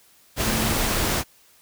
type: tone in noise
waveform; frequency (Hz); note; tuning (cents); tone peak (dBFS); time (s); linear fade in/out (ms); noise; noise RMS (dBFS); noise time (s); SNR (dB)
sine; 220; A3; 0; -28; 0.43-0.76; 50; pink; -23; 0.36-1.24; -8
effects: white hiss -56 dBFS RMS until 1.61 s